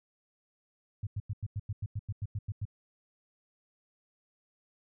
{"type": "tone bursts", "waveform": "sine", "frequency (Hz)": 102.9, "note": "G#2", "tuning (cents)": -16, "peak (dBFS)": -31, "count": 13, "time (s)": [1.03, 2.653], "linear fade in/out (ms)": 5, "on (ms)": 39, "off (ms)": 93, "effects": []}